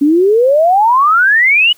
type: exponential sweep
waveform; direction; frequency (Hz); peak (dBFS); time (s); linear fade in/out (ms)
sine; up; 277.2 to 2994; -6; 0.01-1.73; 10
effects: white hiss -47 dBFS RMS until 1.77 s